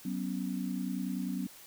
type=chord; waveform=sine; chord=F# suspended fourth; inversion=none; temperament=equal with one note detuned; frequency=187.91 / 246.9 / 277.2 Hz; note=F#3 / B3 / C#4; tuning=+27 / 0 / 0 cents; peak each=-35 / -37 / -38 dBFS; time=0.05-1.47 s; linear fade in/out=5 ms; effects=white hiss -53 dBFS RMS until 1.66 s